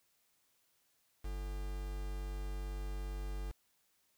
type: tone with quantisation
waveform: triangle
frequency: 48.81 Hz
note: G1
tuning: 7 cents flat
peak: -36 dBFS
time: 1.24-3.52 s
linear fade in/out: 10 ms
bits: 8
effects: white hiss -75 dBFS RMS until 4.17 s